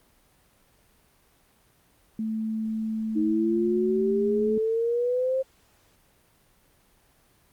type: tone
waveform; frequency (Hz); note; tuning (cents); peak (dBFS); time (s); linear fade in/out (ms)
sine; 220; A3; 0; -26; 2.19-4.58; 2
type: exponential sweep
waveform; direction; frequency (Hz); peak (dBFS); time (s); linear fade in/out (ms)
sine; up; 311.1 to 533; -22; 3.15-5.43; 20
effects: pink hiss -62 dBFS RMS until 7.52 s + Opus 32 kbps